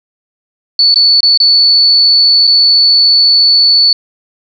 sine tone with dropouts, 4457 Hz, C#8, 9 cents sharp, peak -4 dBFS, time 0.79-3.93 s, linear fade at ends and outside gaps 2 ms, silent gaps 0.943-0.958 / 1.206-1.23 / 1.375-1.401 / 2.47-2.474 s, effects none

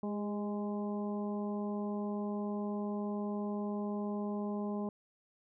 harmonic tone with a mistuned harmonic, 207 Hz, G#3, 5 cents flat, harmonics 1 / 2 / 3 / 4 / 5, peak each -35 / -41 / -45 / -47 / -49 dBFS, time 0.03-4.89 s, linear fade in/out 2 ms, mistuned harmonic 2, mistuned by -24 cents, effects none

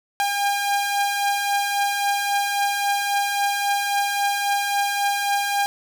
sawtooth beating tone pair, 803 / 806.7 Hz, G5 / G5, +41 / +49 cents, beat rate 3.7 Hz, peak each -24 / -17 dBFS, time 0.2-5.66 s, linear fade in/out 0 ms, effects none

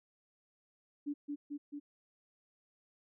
sine tone with echo, 290 Hz, D4, 22 cents flat, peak -34 dBFS, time 1.06-1.14 s, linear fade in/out 20 ms, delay 220 ms, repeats 3, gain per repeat -2 dB, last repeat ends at 1.8 s, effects none

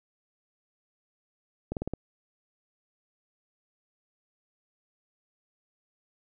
slowing click train, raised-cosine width 2 ms, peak -18 dBFS, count 5, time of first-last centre 1.72-1.936 s, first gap 48 ms, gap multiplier 1.08, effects none

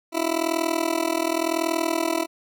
20% pulse tone with amplitude modulation, 330 Hz, E4, 2 cents sharp, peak -13 dBFS, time 0.12-2.27 s, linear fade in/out 50 ms, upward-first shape sine, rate 40.9 Hz, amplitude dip 90%, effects none

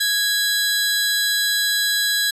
sawtooth tone pair together, 1661 / 3988 Hz, G#6 / B7, 0 / +16 cents, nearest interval octave + minor third, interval 1516 cents, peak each -17 dBFS, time 0-2.31 s, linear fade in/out 10 ms, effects resampled to 32000 Hz

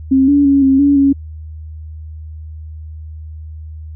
sine tone with pitch steps, 266.7 / 285.5 / 277.8 / 268.7 / 283.8 / 276.9 Hz, C4 / D4 / C#4 / C4 / C#4 / C#4, +33 / -49 / +4 / +46 / +41 / -2 cents, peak -7 dBFS, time 0.11-1.13 s, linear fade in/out 10 ms, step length 170 ms, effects added 78 Hz sine -27 dBFS peak until 3.95 s

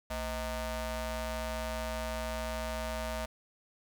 sawtooth ring-modulated tone, 286.6 Hz, D4, 42 cents flat, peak -27 dBFS, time 0.1-3.26 s, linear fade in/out 10 ms, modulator 347 Hz, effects 10-bit

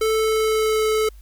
square tone with pitch glide, 439.3 to 434 Hz, A4 to A4, -3 to -24 cents, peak -18 dBFS, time 0.01-1.09 s, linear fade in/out 5 ms, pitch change -21 cents, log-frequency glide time 0.13-0.85 s, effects added 50 Hz sine -40 dBFS peak until 1.21 s + white hiss -58 dBFS RMS until 1.21 s

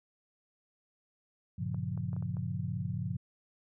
sine chord, G half-diminished seventh, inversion none, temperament just, 98 / 117.6 / 141.12 / 176.4 Hz, G2 / Bb2 / Db3 / F3, 0 / +16 / +31 / +18 cents, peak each -38 dBFS, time 1.58-3.17 s, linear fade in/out 10 ms
clicks, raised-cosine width 1 ms, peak -37 dBFS, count 6, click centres 1.745 / 1.976 / 2.131 / 2.165 / 2.225 / 2.369 s
effects none

